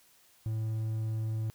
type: tone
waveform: triangle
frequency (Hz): 110.3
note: A2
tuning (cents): +5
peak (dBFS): -28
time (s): 0.46-1.5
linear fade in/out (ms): 0
effects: white hiss -63 dBFS RMS until 1.54 s